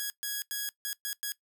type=tone bursts at uneven times; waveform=5% pulse; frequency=1661.2 Hz; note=G#6; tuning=in tune; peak=-21 dBFS; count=6; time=0-0.1 / 0.23-0.42 / 0.51-0.69 / 0.85-0.93 / 1.05-1.13 / 1.23-1.32 s; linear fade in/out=0 ms; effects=noise-tail reverb RT60 0.1 s tail -19 dB re dry